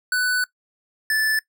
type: tone pair in turn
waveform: square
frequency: 1493 / 1748.5 Hz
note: F#6 / A6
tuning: +15 / -11 cents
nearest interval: minor third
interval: 274 cents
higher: second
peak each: -19 dBFS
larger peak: neither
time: 0.12-0.44 / 1.1-1.39 s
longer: first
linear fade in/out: 2 ms
effects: noise-tail reverb RT60 0.1 s tail -20 dB re dry